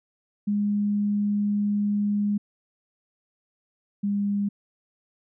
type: tone pair in turn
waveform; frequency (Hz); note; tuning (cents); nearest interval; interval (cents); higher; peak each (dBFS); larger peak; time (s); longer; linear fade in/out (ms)
sine; 205.6 / 202.4; G#3 / G#3; -17 / -44; unison; 27; first; -21 / -22; first; 0.47-2.38 / 4.03-4.49; first; 10
effects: none